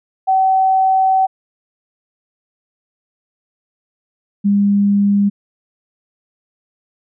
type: tone pair in turn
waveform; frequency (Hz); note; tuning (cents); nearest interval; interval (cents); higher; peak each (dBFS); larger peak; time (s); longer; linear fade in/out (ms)
sine; 762 / 201.8; G5 / G#3; -49 / -49; octave + major seventh; 2300; first; -10; neither; 0.27-1.27 / 4.44-5.3; first; 20
effects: none